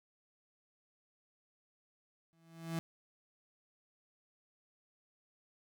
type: tone with exponential growth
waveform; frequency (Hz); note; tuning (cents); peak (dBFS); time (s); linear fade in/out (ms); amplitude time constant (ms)
35% pulse; 164.81; E3; 0; -31; 2.33-2.79; 0; 100
effects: none